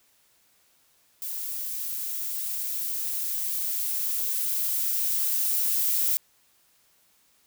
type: noise with level ramp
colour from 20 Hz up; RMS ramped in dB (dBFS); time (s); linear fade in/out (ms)
violet; -33 to -24; 1.22-6.17; 0
effects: white hiss -64 dBFS RMS until 7.46 s